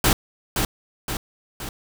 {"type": "noise with echo", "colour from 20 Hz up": "pink", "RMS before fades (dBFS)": -17, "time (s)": [0.04, 0.13], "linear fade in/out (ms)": 2, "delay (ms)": 520, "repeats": 3, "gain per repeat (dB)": -5, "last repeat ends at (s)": 1.69, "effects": []}